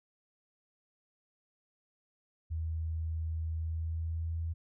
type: tone with pitch glide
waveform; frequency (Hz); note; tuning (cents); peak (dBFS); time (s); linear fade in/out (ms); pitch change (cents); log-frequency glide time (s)
sine; 80.6 to 82.29; E2 to E2; -38 to -2; -32; 2.5-4.54; 20; +36; 3.56-4.38
effects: none